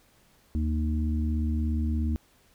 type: harmonic tone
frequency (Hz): 77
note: D#2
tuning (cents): -17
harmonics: 1 / 3 / 4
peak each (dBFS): -25 / -31 / -37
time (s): 0.55-2.16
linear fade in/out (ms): 0
effects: pink hiss -62 dBFS RMS until 2.54 s